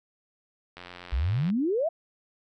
click train, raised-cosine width 0.3 ms, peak -26 dBFS, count 66, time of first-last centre 0.77-1.501 s, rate 88.9 Hz
sine exponential sweep, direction up, 55.4 to 698 Hz, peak -23 dBFS, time 1.12-1.89 s, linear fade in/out 10 ms
effects none

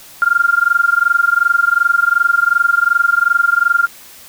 sine tone with amplitude modulation, 1396.9 Hz, F6, in tune, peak -6 dBFS, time 0.22-3.87 s, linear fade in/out 0 ms, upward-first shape sine, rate 22.7 Hz, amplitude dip 95%, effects white hiss -39 dBFS RMS until 4.28 s

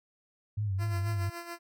sine tone with vibrato, 100.5 Hz, G2, 44 cents sharp, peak -28 dBFS, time 0.57-1.3 s, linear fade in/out 10 ms, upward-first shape sine, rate 4.2 Hz, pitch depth 99 cents each way
10% pulse tone with tremolo, 342.4 Hz, F4, 34 cents flat, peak -29 dBFS, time 0.78-1.59 s, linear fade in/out 50 ms, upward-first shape sine, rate 7.1 Hz, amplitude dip 60%
effects none

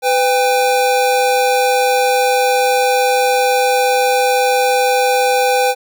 square tone pair together, 503 / 799.1 Hz, B4 / G5, +32 / +33 cents, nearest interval minor sixth, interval 801 cents, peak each -15 dBFS, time 0.02-5.75 s, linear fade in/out 50 ms, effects none

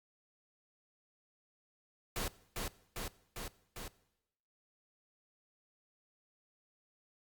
pink noise with echo, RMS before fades -37 dBFS, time 2.16-2.28 s, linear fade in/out 2 ms, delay 400 ms, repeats 4, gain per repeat -2 dB, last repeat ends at 3.88 s, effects noise-tail reverb RT60 0.9 s tail -20 dB re dry + Opus 48 kbps

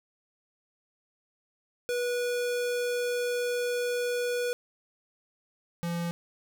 square tone pair in turn, 487.2 / 170.96 Hz, B4 / F3, -24 / -37 cents, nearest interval octave + tritone, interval 1813 cents, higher first, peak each -28 / -30 dBFS, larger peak first, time 1.89-4.53 / 5.83-6.11 s, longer first, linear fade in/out 0 ms, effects none

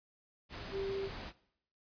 sine tone in noise, 391.2 Hz, G4, 4 cents flat, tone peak -35 dBFS, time 0.71-1.1 s, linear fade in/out 50 ms, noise pink, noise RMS -45 dBFS, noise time 0.49-1.33 s, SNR +7 dB, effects noise-tail reverb RT60 0.7 s tail -19 dB re dry + resampled to 11025 Hz

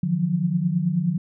sine tone cluster, 151.7 / 170.6 / 180.1 Hz, D#3 / F3 / F#3, -44 / -40 / -46 cents, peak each -25 / -26 / -22 dBFS, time 0.03-1.18 s, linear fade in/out 5 ms, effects none

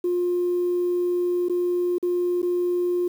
sine tone with dropouts, 354.4 Hz, F4, 25 cents sharp, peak -19 dBFS, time 0.04-3.08 s, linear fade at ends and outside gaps 5 ms, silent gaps 1.485-1.496 / 1.983-2.027 / 2.419-2.428 s, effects tanh soft clip ceiling -16 dBFS + 8-bit

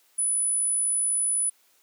sine tone, 9956 Hz, D#9, in tune, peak -22 dBFS, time 0.18-1.5 s, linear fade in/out 10 ms, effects white hiss -63 dBFS RMS until 1.82 s + high-pass 300 Hz 12 dB/octave

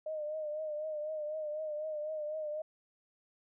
sine tone with vibrato, 612 Hz, D#5, 29 cents flat, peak -35 dBFS, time 0.06-2.62 s, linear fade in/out 5 ms, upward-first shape triangle, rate 4 Hz, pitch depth 59 cents each way, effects none

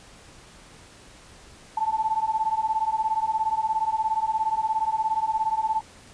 sine beating tone pair, 870 / 887 Hz, A5 / A5, -20 / +14 cents, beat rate 17 Hz, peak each -25 dBFS, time 1.77-5.81 s, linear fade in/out 5 ms, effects pink hiss -49 dBFS RMS until 6.13 s + resampled to 22050 Hz

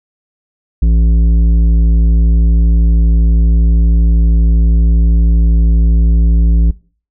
sine tone with tanh clipping, 56.3 Hz, A1, 40 cents sharp, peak -8 dBFS, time 0.82-6.71 s, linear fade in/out 5 ms, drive 10 dB, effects noise-tail reverb RT60 0.4 s tail -21 dB re dry

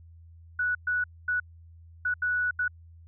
sine tone bursts at uneven times, 1474 Hz, F#6, 7 cents flat, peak -24 dBFS, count 6, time 0.59-0.75 / 0.87-1.04 / 1.28-1.4 / 2.05-2.14 / 2.22-2.51 / 2.59-2.68 s, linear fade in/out 5 ms, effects added 83 Hz sine -48 dBFS peak until 3.07 s

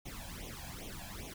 pink noise with flanger, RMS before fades -45 dBFS, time 0.05-1.34 s, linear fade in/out 10 ms, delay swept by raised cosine 0.31 to 1.25 ms, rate 2.5 Hz, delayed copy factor +0.85, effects none

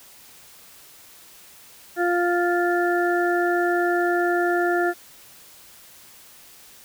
harmonic tone, 350 Hz, F4, 4 cents sharp, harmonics 1 / 2 / 4 / 5, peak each -21 / -24 / -27 / -28 dBFS, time 1.96-4.94 s, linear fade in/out 50 ms, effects white hiss -48 dBFS RMS until 6.84 s

